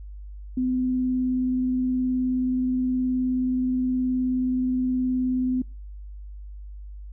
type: tone with vibrato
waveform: sine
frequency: 254.3 Hz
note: C4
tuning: 49 cents flat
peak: -21 dBFS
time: 0.57-5.62 s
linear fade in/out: 5 ms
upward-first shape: sine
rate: 19 Hz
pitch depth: 9 cents each way
effects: noise-tail reverb RT60 0.4 s tail -26 dB re dry + added 50 Hz sine -36 dBFS peak until 7.12 s